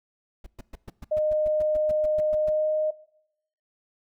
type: noise bursts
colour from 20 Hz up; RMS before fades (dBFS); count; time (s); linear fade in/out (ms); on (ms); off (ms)
brown; -38; 15; 0.44-2.495; 5; 25; 120
type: tone with pitch glide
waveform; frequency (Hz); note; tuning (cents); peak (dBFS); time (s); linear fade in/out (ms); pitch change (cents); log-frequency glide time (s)
sine; 613 to 617.3; D#5 to D#5; -26 to -14; -21; 1.11-2.91; 10; +12; 2.39-2.68
effects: noise-tail reverb RT60 0.8 s tail -21 dB re dry